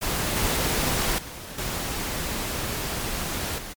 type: noise with level steps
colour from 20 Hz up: pink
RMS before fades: -26 / -24 / -38 / -29 / -36 dBFS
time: 0.01-3.74 s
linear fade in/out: 20 ms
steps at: 0.36 / 1.18 / 1.58 / 3.58 s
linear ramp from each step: 5 ms
effects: MP3 96 kbps